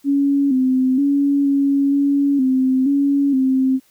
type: tone with pitch steps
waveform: sine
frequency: 280.4 / 258.6 / 281.9 / 278.6 / 281.6 / 260.3 / 280.8 / 262.6 Hz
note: C#4 / C4 / C#4 / C#4 / C#4 / C4 / C#4 / C4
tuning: +20 / -20 / +29 / +9 / +27 / -9 / +22 / +6 cents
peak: -13 dBFS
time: 0.04-3.8 s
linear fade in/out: 50 ms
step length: 470 ms
effects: white hiss -57 dBFS RMS until 3.9 s